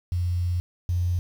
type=tone pair in turn; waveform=sine; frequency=88.4 / 88.4 Hz; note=F2 / F2; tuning=+22 / +22 cents; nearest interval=unison; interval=0 cents; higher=neither; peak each=-22 / -21 dBFS; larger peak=second; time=0.12-0.6 / 0.89-1.19 s; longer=first; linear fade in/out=0 ms; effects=8-bit